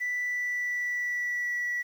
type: tone with pitch glide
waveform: sine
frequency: 1975.5 to 1947.2 Hz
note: B6 to B6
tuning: 0 to -25 cents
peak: -26 dBFS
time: 0-1.83 s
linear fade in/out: 20 ms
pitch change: -25 cents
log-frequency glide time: 0.15-1.66 s
effects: tanh soft clip ceiling -25 dBFS + 9-bit